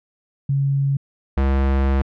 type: tone pair in turn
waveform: sine / square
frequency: 138.59 / 67.6 Hz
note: C#3 / C#2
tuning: 0 / -43 cents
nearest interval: octave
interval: 1243 cents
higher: first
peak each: -16 dBFS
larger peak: neither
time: 0.49-0.97 / 1.37-2.02 s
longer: second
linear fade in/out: 5 ms
effects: low-pass 2000 Hz 12 dB/octave